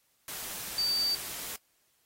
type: tone in noise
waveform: sine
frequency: 4620 Hz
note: D8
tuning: 29 cents flat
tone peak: -26 dBFS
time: 0.78-1.15 s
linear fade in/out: 2 ms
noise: white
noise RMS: -39 dBFS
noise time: 0.28-1.56 s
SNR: +10 dB
effects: white hiss -71 dBFS RMS until 2.05 s + AAC 48 kbps